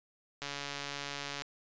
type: click train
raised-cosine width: 0.2 ms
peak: -21 dBFS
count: 143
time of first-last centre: 0.42-1.42 s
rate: 142 Hz
effects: resampled to 16000 Hz